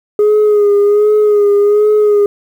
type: tone with vibrato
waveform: sine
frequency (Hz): 415.3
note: G#4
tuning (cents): 0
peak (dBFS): -4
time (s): 0.19-2.26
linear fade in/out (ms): 2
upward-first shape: sine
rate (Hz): 1.3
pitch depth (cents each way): 38
effects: tanh soft clip ceiling -5 dBFS + 7-bit